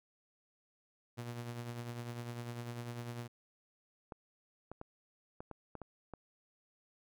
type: tone with tremolo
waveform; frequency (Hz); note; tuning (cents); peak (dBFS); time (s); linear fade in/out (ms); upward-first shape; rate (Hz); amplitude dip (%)
sawtooth; 119.4; A#2; +42; -35; 1.17-3.28; 20; triangle; 10; 55
type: clicks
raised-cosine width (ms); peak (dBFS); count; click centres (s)
1; -31; 8; 4.122 / 4.716 / 4.814 / 5.405 / 5.513 / 5.753 / 5.817 / 6.137
effects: none